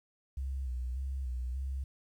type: tone with vibrato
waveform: sine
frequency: 64.4 Hz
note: C2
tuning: 27 cents flat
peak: -33 dBFS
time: 0.37-1.84 s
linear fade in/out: 5 ms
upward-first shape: square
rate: 1.7 Hz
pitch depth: 63 cents each way
effects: 11-bit